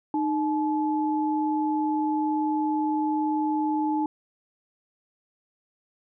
sine tone pair together, 306.3 / 860 Hz, D#4 / A5, -27 / -40 cents, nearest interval octave + tritone, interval 1787 cents, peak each -24 / -27 dBFS, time 0.14-4.06 s, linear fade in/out 2 ms, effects none

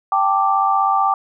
sine chord, G suspended second, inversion none, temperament equal, 784 / 880 / 1174.7 Hz, G5 / A5 / D6, 0 / 0 / 0 cents, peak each -17 / -21 / -17 dBFS, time 0.12-1.14 s, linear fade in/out 2 ms, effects none

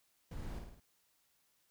brown noise with echo, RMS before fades -44 dBFS, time 0.31-0.59 s, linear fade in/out 5 ms, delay 53 ms, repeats 4, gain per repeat -4 dB, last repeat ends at 0.802 s, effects white hiss -75 dBFS RMS until 1.7 s

